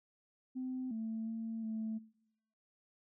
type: tone with pitch steps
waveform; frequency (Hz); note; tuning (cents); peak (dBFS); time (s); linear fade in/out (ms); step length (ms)
sine; 257 / 222.9 / 225.2 / 220.4; C4 / A3 / A3 / A3; -31 / +23 / +40 / +3; -36; 0.55-1.99; 20; 360
effects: noise-tail reverb RT60 0.8 s tail -22 dB re dry + tanh soft clip ceiling -32 dBFS